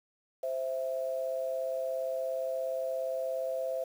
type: tone pair together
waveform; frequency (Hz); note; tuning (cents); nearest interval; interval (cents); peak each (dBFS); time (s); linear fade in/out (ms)
sine; 522.9 / 660; C5 / E5; -1 / +2; major third; 403; -33 / -34; 0.43-3.84; 5
effects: 9-bit